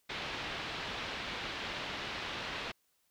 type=low-pass noise; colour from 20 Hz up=white; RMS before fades=-40 dBFS; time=0.09-2.72 s; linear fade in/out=10 ms; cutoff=3700 Hz; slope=24 dB/octave; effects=white hiss -75 dBFS RMS until 3.1 s